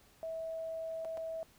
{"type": "tone with dropouts", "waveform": "sine", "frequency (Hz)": 650, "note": "E5", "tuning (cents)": -24, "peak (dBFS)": -37, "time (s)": [0.23, 1.43], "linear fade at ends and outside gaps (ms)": 0, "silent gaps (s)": [[1.048, 1.053], [1.172, 1.176]], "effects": ["pink hiss -64 dBFS RMS until 1.58 s"]}